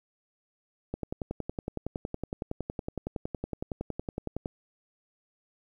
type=click train; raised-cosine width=2 ms; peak=-19 dBFS; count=39; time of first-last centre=0.94-4.459 s; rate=10.8 Hz; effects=10-bit